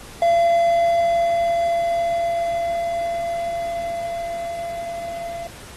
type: tone with level ramp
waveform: triangle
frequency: 681 Hz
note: F5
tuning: 44 cents flat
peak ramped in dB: -11 to -26 dBFS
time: 0.22-5.47 s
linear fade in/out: 2 ms
effects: pink hiss -41 dBFS RMS until 5.76 s + AAC 32 kbps